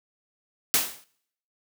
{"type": "noise with exponential decay", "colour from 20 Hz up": "white", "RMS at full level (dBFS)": -18, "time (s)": [0.74, 1.04], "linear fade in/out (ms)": 0, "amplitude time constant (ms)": 65, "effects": ["noise-tail reverb RT60 0.7 s tail -24 dB re dry", "high-pass 150 Hz 12 dB/octave"]}